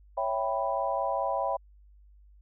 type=chord; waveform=sine; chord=C# half-diminished seventh; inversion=none; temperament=equal; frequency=554.4 / 659.3 / 784 / 987.8 Hz; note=C#5 / E5 / G5 / B5; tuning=0 / 0 / 0 / 0 cents; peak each=-32 dBFS; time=0.17-1.57 s; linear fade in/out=10 ms; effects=added 50 Hz sine -53 dBFS peak until 2.41 s